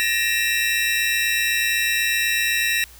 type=tone cluster; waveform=square; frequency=1768 / 1876 / 2386 / 2679 / 3857 Hz; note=A6 / A#6 / D7 / E7 / B7; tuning=+8 / +11 / +27 / +27 / -42 cents; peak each=-28 / -24 / -32 / -24 / -27 dBFS; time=0-2.84 s; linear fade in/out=0 ms; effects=added 60 Hz sine -47 dBFS peak until 2.99 s + white hiss -47 dBFS RMS until 2.99 s